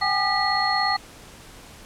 sine tone cluster, 768 / 825 / 1210 / 1955 / 4301 Hz, G5 / G#5 / D#6 / B6 / C8, -36 / -12 / -49 / -18 / +47 cents, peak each -26 dBFS, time 0.01-0.97 s, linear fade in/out 10 ms, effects pink hiss -45 dBFS RMS until 1.85 s + low-pass 11000 Hz 12 dB/octave

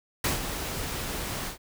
pink noise with ADSR envelope, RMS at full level -24 dBFS, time 0.24-1.58 s, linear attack 5 ms, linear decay 140 ms, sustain -9 dB, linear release 110 ms, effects none

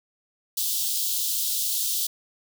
white high-pass noise, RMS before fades -26 dBFS, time 0.57-2.07 s, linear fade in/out 5 ms, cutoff 3200 Hz, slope 48 dB/octave, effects none

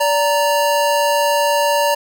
square tone pair together, 580 / 928.1 Hz, D5 / A#5, -22 / -8 cents, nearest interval minor sixth, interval 814 cents, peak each -17 dBFS, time 0-1.95 s, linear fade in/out 10 ms, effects none

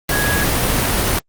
sine tone in noise, 1661.2 Hz, G#6, in tune, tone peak -19 dBFS, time 0.12-0.44 s, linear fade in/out 2 ms, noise pink, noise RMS -17 dBFS, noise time 0.09-1.19 s, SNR -5 dB, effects Opus 32 kbps

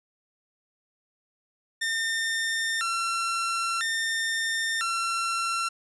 sawtooth tone with vibrato, 1568 Hz, G6, in tune, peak -22 dBFS, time 1.81-5.69 s, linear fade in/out 10 ms, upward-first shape square, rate 0.5 Hz, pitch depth 250 cents each way, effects resampled to 24000 Hz

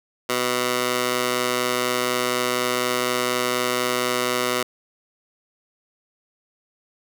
15% pulse tone with high-pass filter, 124.1 Hz, B2, 9 cents sharp, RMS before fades -23 dBFS, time 0.29-4.63 s, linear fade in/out 5 ms, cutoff 490 Hz, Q 0.53, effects none

